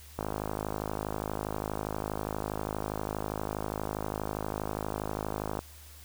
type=click train; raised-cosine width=1 ms; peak=-18 dBFS; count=284; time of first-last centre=0.19-5.591 s; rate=52.4 Hz; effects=added 75 Hz sine -50 dBFS peak until 6.04 s + white hiss -53 dBFS RMS until 6.04 s